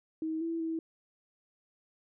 sine tone with pitch steps, 318.1 / 330.9 / 324.8 Hz, D#4 / E4 / E4, +38 / +7 / -26 cents, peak -31 dBFS, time 0.22-0.79 s, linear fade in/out 2 ms, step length 190 ms, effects none

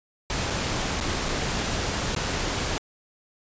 pink noise with dropouts, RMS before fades -27 dBFS, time 0.3-2.78 s, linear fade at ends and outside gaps 0 ms, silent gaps 0.5-0.505 / 1.002-1.01 / 1.286-1.29 / 2.15-2.163 s, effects resampled to 16000 Hz

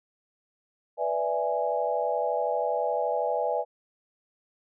sine chord, E dominant seventh, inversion second, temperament equal, 493.9 / 587.3 / 659.3 / 830.6 Hz, B4 / D5 / E5 / G#5, 0 / 0 / 0 / 0 cents, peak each -30 dBFS, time 0.97-3.65 s, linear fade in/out 50 ms, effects none

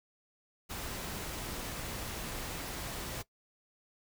pink noise, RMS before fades -40 dBFS, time 0.69-3.23 s, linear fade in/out 20 ms, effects noise-tail reverb RT60 0.1 s tail -19 dB re dry

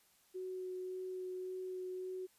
sine tone with vibrato, 370 Hz, F#4, in tune, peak -40 dBFS, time 0.34-2.27 s, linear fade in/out 20 ms, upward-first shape sine, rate 1.8 Hz, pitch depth 9 cents each way, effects white hiss -70 dBFS RMS until 2.38 s + resampled to 32000 Hz

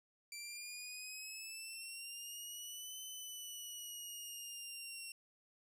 15% pulse exponential two-way sweep, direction up then down, 2338 to 3040 to 2729 Hz, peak -39 dBFS, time 0.32-5.12 s, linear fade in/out 2 ms, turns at 3 s, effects none

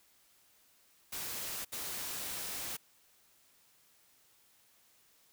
white noise bursts at uneven times, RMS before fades -40 dBFS, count 2, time 1.12-1.65 / 1.72-2.77 s, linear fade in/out 10 ms, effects white hiss -67 dBFS RMS until 5.32 s

